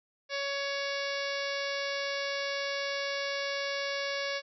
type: harmonic tone with a mistuned harmonic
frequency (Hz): 559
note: C#5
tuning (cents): +14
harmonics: 1 / 2 / 3 / 4 / 5 / 6 / 7 / 8 / 9 / 10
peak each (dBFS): -35 / -42 / -38 / -39 / -43 / -44 / -45 / -43 / -44 / -45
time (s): 0.29-4.42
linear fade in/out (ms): 50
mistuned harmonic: 6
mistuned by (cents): +48
effects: none